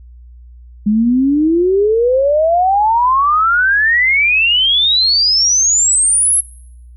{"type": "exponential sweep", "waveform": "sine", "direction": "up", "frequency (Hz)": [204.7, 11175], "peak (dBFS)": -9, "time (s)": [0.86, 6.41], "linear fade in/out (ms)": 10, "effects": ["noise-tail reverb RT60 0.8 s tail -22 dB re dry", "added 60 Hz sine -35 dBFS peak until 6.96 s"]}